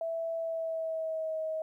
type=tone with pitch glide; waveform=sine; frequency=659.3 to 633.9 Hz; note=E5 to D#5; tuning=0 to +32 cents; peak=-31 dBFS; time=0.01-1.62 s; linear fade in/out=2 ms; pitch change=-68 cents; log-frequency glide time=0.36-1.38 s; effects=12-bit